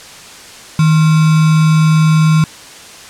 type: tone with sample-and-hold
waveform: sine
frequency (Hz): 157.9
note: D#3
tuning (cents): +26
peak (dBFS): -6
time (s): 0.79-2.44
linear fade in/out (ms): 2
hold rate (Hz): 1225
effects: white hiss -34 dBFS RMS until 3.09 s + low-pass 8000 Hz 12 dB/octave